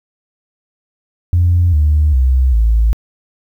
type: tone with pitch steps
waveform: sine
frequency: 87.31 / 75.13 / 64.66 / 55.64 Hz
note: F2 / D2 / C2 / A1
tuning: 0 / +40 / -20 / +20 cents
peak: -7 dBFS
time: 1.33-2.93 s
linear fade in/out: 0 ms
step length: 400 ms
effects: tanh soft clip ceiling -4 dBFS + 8-bit